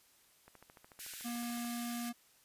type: click train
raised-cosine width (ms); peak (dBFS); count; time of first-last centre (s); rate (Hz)
0.5; -40; 17; 0.48-1.648; 13.7
type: high-pass noise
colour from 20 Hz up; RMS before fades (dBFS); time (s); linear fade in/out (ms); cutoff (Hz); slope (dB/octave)
white; -46; 0.99-2.1; 10; 1400; 96
type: tone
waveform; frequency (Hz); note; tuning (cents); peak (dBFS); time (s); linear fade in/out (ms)
square; 238; A#3; +36; -39; 1.24-2.13; 20
effects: white hiss -67 dBFS RMS until 2.44 s + resampled to 32000 Hz